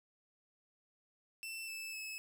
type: tone with pitch steps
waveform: sawtooth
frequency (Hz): 2671 / 2631 / 2592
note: E7 / E7 / E7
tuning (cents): +22 / -4 / -30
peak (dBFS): -39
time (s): 1.43-2.18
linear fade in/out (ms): 0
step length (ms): 250
effects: none